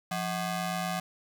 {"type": "ring-modulated tone", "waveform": "sawtooth", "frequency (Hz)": 459.9, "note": "A#4", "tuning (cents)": -23, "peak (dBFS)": -23, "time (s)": [0.11, 1], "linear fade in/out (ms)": 5, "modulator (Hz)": 284, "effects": []}